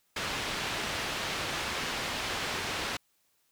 white low-pass noise, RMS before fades -34 dBFS, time 0.16-2.97 s, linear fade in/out 5 ms, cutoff 3400 Hz, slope 12 dB/octave, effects white hiss -72 dBFS RMS until 3.51 s

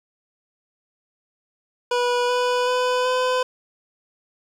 25% pulse tone with pitch steps, 488.6 / 494.6 / 500.6 / 506.7 Hz, B4 / B4 / B4 / B4, -19 / +3 / +23 / +44 cents, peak -15 dBFS, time 1.91-3.43 s, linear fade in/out 5 ms, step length 380 ms, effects low-pass 6000 Hz 12 dB/octave + 8-bit

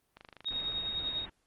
click train, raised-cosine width 0.3 ms, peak -33 dBFS, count 15, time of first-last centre 0.17-0.721 s, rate 25.4 Hz
sine tone with tremolo, 3746 Hz, A#7, 8 cents sharp, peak -30 dBFS, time 0.45-1.26 s, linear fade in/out 20 ms, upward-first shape triangle, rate 10 Hz, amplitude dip 55%
pink low-pass noise, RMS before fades -47 dBFS, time 0.5-1.3 s, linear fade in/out 10 ms, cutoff 3000 Hz, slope 48 dB/octave
effects pink hiss -75 dBFS RMS until 1.46 s + Opus 32 kbps

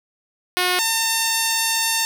5% pulse tone pair in turn, 361.7 / 904.1 Hz, F#4 / A5, -39 / +47 cents, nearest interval octave + major third, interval 1586 cents, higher second, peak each -6 dBFS, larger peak neither, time 0.57-0.79 / 0.79-2.05 s, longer second, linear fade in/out 0 ms, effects none

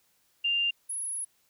sine tone pair in turn, 2794 / 10509 Hz, F7 / E9, 0 / -6 cents, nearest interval octave + major seventh, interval 2294 cents, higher second, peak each -24 / -31 dBFS, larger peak first, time 0.44-0.71 / 0.89-1.25 s, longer second, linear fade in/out 10 ms, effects white hiss -69 dBFS RMS until 1.49 s

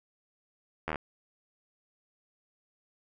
slowing click train, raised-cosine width 0.5 ms, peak -17 dBFS, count 7, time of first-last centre 0.88-0.958 s, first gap 12 ms, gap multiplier 1.03, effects none

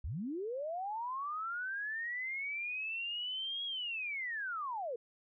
sine linear two-way sweep, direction up then down, 51 to 3322 to 445.3 Hz, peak -36 dBFS, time 0.04-4.96 s, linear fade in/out 5 ms, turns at 3.65 s, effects none

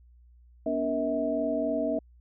sine tone cluster, 244.5 / 288.1 / 468.7 / 644 Hz, B3 / D4 / A#4 / E5, -17 / -33 / +9 / -41 cents, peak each -33 / -31 / -35 / -28 dBFS, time 0.66-1.99 s, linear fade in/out 5 ms, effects added 60 Hz sine -53 dBFS peak until 2.2 s

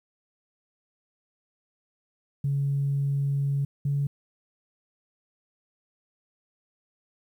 sine tone pair in turn, 140 / 141.54 Hz, C#3 / C#3, +18 / +36 cents, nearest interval unison, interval 18 cents, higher second, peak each -22 / -22 dBFS, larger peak neither, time 2.44-3.65 / 3.85-4.07 s, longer first, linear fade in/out 5 ms, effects tanh soft clip ceiling -18 dBFS + 10-bit

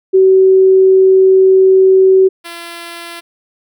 sine / 5% pulse tone pair in turn, 379.5 / 340.3 Hz, F#4 / F4, +44 / -45 cents, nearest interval major second, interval 189 cents, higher first, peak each -4 / -15 dBFS, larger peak first, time 0.13-2.29 / 2.44-3.21 s, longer first, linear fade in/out 20 ms, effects none

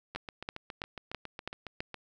two click trains, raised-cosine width 0.3 ms, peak -24 / -19 dBFS, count 14 / 6, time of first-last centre 0.15-1.943 / 0.16-1.805 s, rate 7.25 / 3.04 Hz, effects none

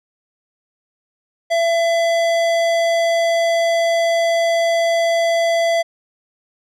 sine tone with tanh clipping, 671 Hz, E5, 31 cents sharp, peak -16 dBFS, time 1.5-5.83 s, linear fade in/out 20 ms, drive 18 dB, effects none

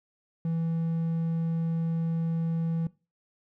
triangle tone, 164.81 Hz, E3, in tune, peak -24 dBFS, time 0.45-2.87 s, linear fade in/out 2 ms, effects noise-tail reverb RT60 0.3 s tail -20 dB re dry

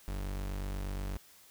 40% pulse tone, 48.36 Hz, G1, 23 cents flat, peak -34 dBFS, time 0.08-1.17 s, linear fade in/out 0 ms, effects white hiss -59 dBFS RMS until 1.5 s

